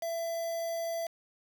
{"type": "tone with quantisation", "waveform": "triangle", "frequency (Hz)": 668, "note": "E5", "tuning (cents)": 23, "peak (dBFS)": -30, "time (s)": [0.02, 1.07], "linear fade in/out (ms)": 5, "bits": 7, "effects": []}